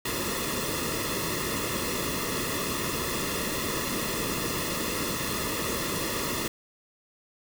pink noise with comb filter, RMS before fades -30 dBFS, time 0.05-6.48 s, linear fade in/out 5 ms, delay 1.3 ms, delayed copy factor -0.8, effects none

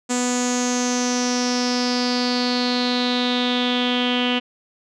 sawtooth tone with low-pass filter sweep, 246.9 Hz, B3, in tune, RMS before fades -21 dBFS, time 0.09-4.4 s, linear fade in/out 20 ms, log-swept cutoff 7400 to 3000 Hz, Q 7.1, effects none

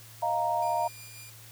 sine chord, Eb suspended second, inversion none, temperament equal, 622.3 / 698.5 / 932.3 Hz, Eb5 / F5 / Bb5, 0 / 0 / 0 cents, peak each -33 / -29 / -28 dBFS, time 0.22-0.88 s, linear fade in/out 10 ms
10% pulse tone with tremolo, 2400 Hz, D7, 37 cents sharp, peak -36 dBFS, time 0.62-1.3 s, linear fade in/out 2 ms, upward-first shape sine, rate 5.6 Hz, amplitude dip 30%
effects added 112 Hz sine -51 dBFS peak until 1.51 s + white hiss -51 dBFS RMS until 1.51 s

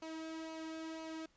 sawtooth tone with flanger, 320.8 Hz, E4, 47 cents flat, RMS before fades -45 dBFS, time 0.02-1.26 s, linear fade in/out 5 ms, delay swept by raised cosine 0.55 to 2.15 ms, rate 2 Hz, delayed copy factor -0.55, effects pink hiss -72 dBFS RMS until 1.36 s + resampled to 16000 Hz

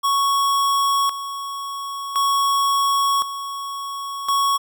square tone with tremolo, 1110 Hz, C#6, 2 cents sharp, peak -17 dBFS, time 0.03-4.58 s, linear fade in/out 20 ms, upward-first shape square, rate 0.47 Hz, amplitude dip 70%, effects none

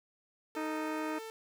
sawtooth tone, 445.4 Hz, A4, 21 cents sharp, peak -38 dBFS, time 0.55-1.3 s, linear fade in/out 0 ms
harmonic tone, 311.1 Hz, D#4, in tune, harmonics 1 / 2 / 3 / 4 / 5 / 6 / 7 / 8, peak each -36 / -42 / -42 / -44 / -47 / -50 / -53 / -51 dBFS, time 0.56-1.19 s, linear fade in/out 10 ms
effects none

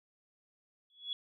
sine tone with exponential growth, 3376 Hz, G#7, 28 cents sharp, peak -31 dBFS, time 0.9-1.13 s, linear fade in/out 1 ms, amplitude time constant 49 ms, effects none

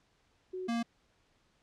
sine / square tone pair in turn, 370 / 233.1 Hz, F#4 / A#3, 0 / 0 cents, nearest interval minor sixth, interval 800 cents, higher first, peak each -36 / -31 dBFS, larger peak second, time 0.53-0.68 / 0.68-0.83 s, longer neither, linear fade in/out 10 ms, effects pink hiss -71 dBFS RMS until 1.62 s + low-pass 6000 Hz 12 dB/octave

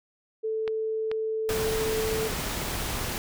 sine tone, 440 Hz, A4, in tune, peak -26 dBFS, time 0.43-2.29 s, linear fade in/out 20 ms
clicks, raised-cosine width 0.3 ms, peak -19 dBFS, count 2, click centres 0.678 / 1.115 s
pink noise, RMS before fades -31 dBFS, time 1.49-3.18 s, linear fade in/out 0 ms
effects none

